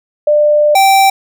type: tone pair in turn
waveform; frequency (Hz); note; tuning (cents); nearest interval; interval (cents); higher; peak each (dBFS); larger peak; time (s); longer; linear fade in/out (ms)
sine / square; 596 / 778.9; D5 / G5; +25 / -11; perfect fourth; 464; second; -6; neither; 0.27-0.75 / 0.75-1.1; first; 5
effects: none